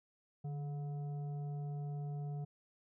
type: tone with frequency modulation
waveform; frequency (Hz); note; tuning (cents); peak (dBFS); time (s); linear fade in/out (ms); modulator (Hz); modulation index
sine; 147.1; D3; +3; -38; 0.44-2.45; 10; 572; 0.31
effects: none